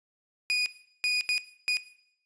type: tone bursts at uneven times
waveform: 30% pulse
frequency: 2468 Hz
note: D#7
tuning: 15 cents flat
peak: -21 dBFS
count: 4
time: 0.5-0.66 / 1.04-1.21 / 1.29-1.38 / 1.68-1.77 s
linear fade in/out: 0 ms
effects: noise-tail reverb RT60 0.7 s tail -17 dB re dry + resampled to 22050 Hz